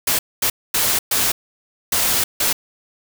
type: noise bursts at uneven times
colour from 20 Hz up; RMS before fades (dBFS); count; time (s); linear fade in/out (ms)
white; -18; 6; 0.07-0.19 / 0.42-0.5 / 0.74-0.99 / 1.11-1.32 / 1.92-2.24 / 2.4-2.53; 5
effects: none